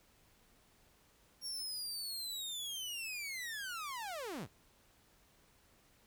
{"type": "linear sweep", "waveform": "sawtooth", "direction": "down", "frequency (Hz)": [5588, 65.41], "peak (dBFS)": -37, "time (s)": [1.41, 4.48], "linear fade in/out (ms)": 50, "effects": ["pink hiss -68 dBFS RMS until 6.06 s"]}